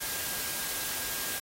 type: tone in noise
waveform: sine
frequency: 1618 Hz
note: G#6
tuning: 46 cents flat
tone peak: -45 dBFS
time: 0-1.4 s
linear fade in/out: 20 ms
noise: white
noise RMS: -34 dBFS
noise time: 0-1.4 s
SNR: -14 dB
effects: AAC 48 kbps